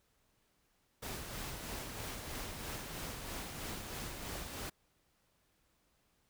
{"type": "noise with tremolo", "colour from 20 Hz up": "pink", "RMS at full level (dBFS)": -42, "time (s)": [1.02, 4.7], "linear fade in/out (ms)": 10, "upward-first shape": "sine", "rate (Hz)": 3.1, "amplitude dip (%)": 35, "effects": ["pink hiss -75 dBFS RMS until 6.29 s"]}